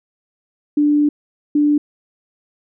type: tone bursts at uneven times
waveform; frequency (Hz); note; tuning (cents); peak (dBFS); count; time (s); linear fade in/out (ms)
sine; 294.6; D4; +6; -11; 2; 0.77-1.09 / 1.55-1.78; 5
effects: none